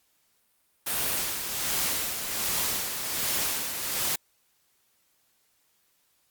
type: noise with tremolo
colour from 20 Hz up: white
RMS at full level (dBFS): -27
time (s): 0.86-4.16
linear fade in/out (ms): 10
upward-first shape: sine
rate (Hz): 1.3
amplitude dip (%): 50
effects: white hiss -69 dBFS RMS until 6.3 s + Opus 48 kbps